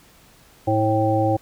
harmonic tone with a mistuned harmonic, 108.3 Hz, A2, 27 cents flat, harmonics 1 / 3 / 5 / 7, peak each -22 / -22 / -22 / -22 dBFS, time 0.67-1.37 s, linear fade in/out 10 ms, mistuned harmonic 7, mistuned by +52 cents, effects pink hiss -52 dBFS RMS until 1.41 s

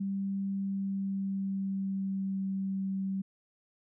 sine tone with pitch glide, 196 to 192.97 Hz, G3 to G3, 0 to -27 cents, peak -30 dBFS, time 0-3.22 s, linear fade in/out 10 ms, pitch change -27 cents, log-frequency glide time 0.51-2.51 s, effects none

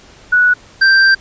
sine / square tone pair in turn, 1472 / 1570.7 Hz, F#6 / G6, -9 / +3 cents, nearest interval minor second, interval 112 cents, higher second, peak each -7 dBFS, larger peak neither, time 0.32-0.54 / 0.81-1.15 s, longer second, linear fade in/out 10 ms, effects pink hiss -42 dBFS RMS until 1.2 s + resampled to 16000 Hz

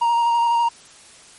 triangle tone with vibrato, 937 Hz, A#5, 9 cents sharp, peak -13 dBFS, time 0.01-0.69 s, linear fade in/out 10 ms, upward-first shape square, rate 12 Hz, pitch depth 13 cents each way, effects white hiss -46 dBFS RMS until 1.38 s + MP3 48 kbps

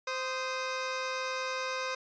15% pulse tone pair together, 519.3 / 1244.5 Hz, C5 / D#6, -13 / 0 cents, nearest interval octave + minor third, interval 1513 cents, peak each -27 / -32 dBFS, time 0.07-1.95 s, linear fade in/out 5 ms, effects resampled to 16000 Hz

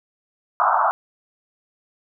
white band-pass noise, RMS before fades -18 dBFS, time 0.6-0.91 s, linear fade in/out 0 ms, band 650 to 1400 Hz, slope 96 dB/octave, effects none

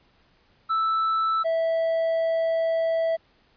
triangle tone pair in turn, 1318.5 / 655.8 Hz, E6 / E5, 0 / -9 cents, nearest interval octave, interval 1209 cents, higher first, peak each -19 dBFS, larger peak neither, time 0.69-1.44 / 1.44-3.17 s, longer second, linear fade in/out 20 ms, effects pink hiss -62 dBFS RMS until 3.56 s + resampled to 11025 Hz

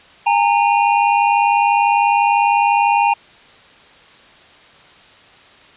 square tone pair together, 817 / 917 Hz, G#5 / A#5, -29 / -29 cents, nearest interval major second, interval 200 cents, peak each -15 dBFS, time 0.26-3.14 s, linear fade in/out 10 ms, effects white hiss -45 dBFS RMS until 5.76 s + resampled to 8000 Hz

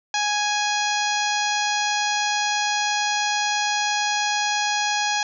harmonic tone, 831 Hz, G#5, 1 cent sharp, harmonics 1 / 2 / 3 / 4 / 5 / 6 / 7 / 8, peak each -24 / -27 / -29 / -30 / -31 / -32 / -32 / -33 dBFS, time 0.14-5.23 s, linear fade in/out 2 ms, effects none

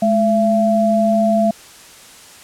sine tone pair together, 212.5 / 674.6 Hz, G#3 / E5, +40 / +40 cents, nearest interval octave + minor sixth, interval 2000 cents, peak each -15 / -14 dBFS, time 0.02-1.51 s, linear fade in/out 5 ms, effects white hiss -41 dBFS RMS until 2.43 s + low-pass 10000 Hz 12 dB/octave

